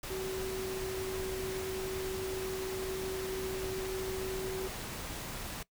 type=tone in noise; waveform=sine; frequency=378.4 Hz; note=F#4; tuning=39 cents sharp; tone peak=-35 dBFS; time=0.1-4.68 s; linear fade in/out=5 ms; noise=pink; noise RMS=-41 dBFS; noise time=0.03-5.63 s; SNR=+3 dB; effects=noise-tail reverb RT60 0.1 s tail -20 dB re dry